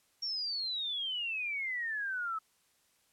sine exponential sweep, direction down, 5588 to 1283 Hz, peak -33 dBFS, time 0.22-2.39 s, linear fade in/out 10 ms, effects white hiss -71 dBFS RMS until 3.12 s + low-pass 12000 Hz 12 dB/octave

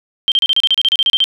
sine tone bursts, 3151 Hz, G7, 8 cents sharp, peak -9 dBFS, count 14, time 0.28-1.241 s, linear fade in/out 0 ms, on 38 ms, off 33 ms, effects none

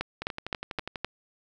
two click trains, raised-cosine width 0.3 ms, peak -13 / -18 dBFS, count 5 / 10, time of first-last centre 0.01-1.046 / 0.22-0.958 s, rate 3.86 / 12.2 Hz, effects none

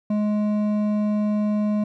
sine tone with hard clipping, 210 Hz, G#3, 19 cents sharp, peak -21 dBFS, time 0.1-1.84 s, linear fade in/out 5 ms, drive 8 dB, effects none

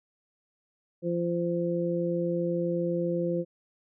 harmonic tone, 172.3 Hz, F3, 23 cents flat, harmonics 1 / 2 / 3, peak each -30 / -30 / -30 dBFS, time 1.02-3.45 s, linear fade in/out 50 ms, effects none

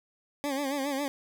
20% pulse tone with vibrato, 278.3 Hz, C#4, 7 cents sharp, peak -24 dBFS, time 0.44-1.08 s, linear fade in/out 0 ms, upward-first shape sine, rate 7.3 Hz, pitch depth 87 cents each way, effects none

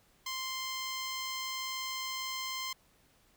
10% pulse tone, 1046.5 Hz, C6, in tune, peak -27 dBFS, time 0.26-2.73 s, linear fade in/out 5 ms, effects pink hiss -67 dBFS RMS until 3.36 s

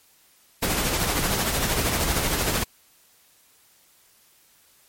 pink noise with tremolo, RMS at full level -22 dBFS, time 0.62-2.64 s, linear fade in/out 10 ms, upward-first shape sine, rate 13 Hz, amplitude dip 40%, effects white hiss -58 dBFS RMS until 4.88 s + MP3 64 kbps

